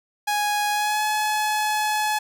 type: tone with pitch glide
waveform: sawtooth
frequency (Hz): 830.6 to 851.5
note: G#5 to G#5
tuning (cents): 0 to +43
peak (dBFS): -17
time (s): 0.27-2.19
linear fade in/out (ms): 10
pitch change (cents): +43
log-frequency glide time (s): 0.71-1.03
effects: none